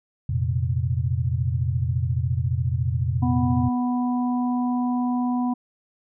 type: chord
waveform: sine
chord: F suspended fourth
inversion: none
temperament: equal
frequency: 87.31 / 116.54 / 130.81 Hz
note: F2 / Bb2 / C3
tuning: 0 / 0 / 0 cents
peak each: -25 dBFS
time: 0.29-3.69 s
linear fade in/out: 5 ms
type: harmonic tone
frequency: 246.9 Hz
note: B3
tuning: in tune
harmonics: 1 / 3 / 4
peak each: -21 / -31 / -33 dBFS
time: 3.22-5.54 s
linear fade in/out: 10 ms
effects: none